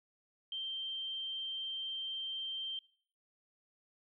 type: tone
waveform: sine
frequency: 3142 Hz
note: G7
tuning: 3 cents sharp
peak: -37 dBFS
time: 0.52-2.79 s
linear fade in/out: 2 ms
effects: noise-tail reverb RT60 0.5 s tail -22 dB re dry